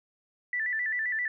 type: tone with vibrato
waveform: sine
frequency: 1864.7 Hz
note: A#6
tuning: in tune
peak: -27 dBFS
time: 0.53-1.28 s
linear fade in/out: 2 ms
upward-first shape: square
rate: 7.6 Hz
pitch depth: 93 cents each way
effects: none